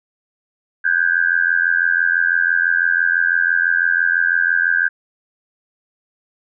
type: tone with amplitude modulation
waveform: sine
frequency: 1580 Hz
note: G6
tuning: 13 cents sharp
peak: -9 dBFS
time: 0.84-4.89 s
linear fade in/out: 20 ms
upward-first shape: sine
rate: 86 Hz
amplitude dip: 100%
effects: none